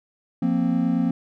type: chord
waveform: triangle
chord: F suspended fourth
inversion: none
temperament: just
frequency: 174.61 / 232.8 / 261.9 Hz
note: F3 / Bb3 / C4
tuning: 0 / -2 / +2 cents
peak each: -22 / -21 / -21 dBFS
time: 0.42-1.11 s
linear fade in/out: 5 ms
effects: none